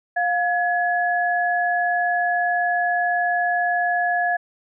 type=tone pair together; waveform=sine; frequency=707 / 1692.7 Hz; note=F5 / G#6; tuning=+21 / +33 cents; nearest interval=octave + minor third; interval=1512 cents; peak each=-20 / -22 dBFS; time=0.16-4.37 s; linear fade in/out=10 ms; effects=none